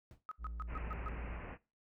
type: noise with exponential decay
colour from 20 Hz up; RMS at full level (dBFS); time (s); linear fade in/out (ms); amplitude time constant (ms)
brown; -50; 0.11-0.23; 1; 25
type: tone bursts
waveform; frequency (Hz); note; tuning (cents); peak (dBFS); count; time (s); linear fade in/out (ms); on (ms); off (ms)
sine; 1269; D#6; +34; -40; 6; 0.29-1.084; 0; 24; 130
type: tone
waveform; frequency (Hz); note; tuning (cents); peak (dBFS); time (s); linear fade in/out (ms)
triangle; 57.3; A#1; -29; -39; 0.38-1.43; 50
type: low-pass noise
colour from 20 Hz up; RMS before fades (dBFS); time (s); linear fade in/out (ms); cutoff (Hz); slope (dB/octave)
pink; -47; 0.67-1.58; 50; 2700; 96
effects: noise-tail reverb RT60 0.3 s tail -21 dB re dry